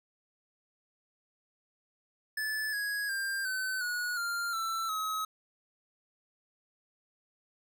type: tone with pitch steps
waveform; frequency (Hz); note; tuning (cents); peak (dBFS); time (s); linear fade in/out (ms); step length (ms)
square; 1737 / 1662.4 / 1591 / 1522.7 / 1457.3 / 1394.7 / 1334.8 / 1277.4; A6 / G#6 / G6 / F#6 / F#6 / F6 / E6 / D#6; -23 / +1 / +25 / +49 / -27 / -3 / +21 / +45; -32; 2.37-5.25; 5; 360
effects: none